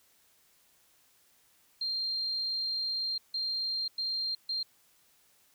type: tone bursts at uneven times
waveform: sine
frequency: 4186 Hz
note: C8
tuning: in tune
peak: -30 dBFS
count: 4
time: 1.81-3.18 / 3.34-3.88 / 3.98-4.35 / 4.49-4.63 s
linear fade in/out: 5 ms
effects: white hiss -66 dBFS RMS until 5.54 s